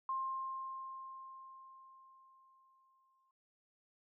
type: tone with exponential decay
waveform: sine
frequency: 1059 Hz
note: C6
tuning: 21 cents sharp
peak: -34 dBFS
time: 0.09-3.31 s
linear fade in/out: 2 ms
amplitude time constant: 700 ms
effects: none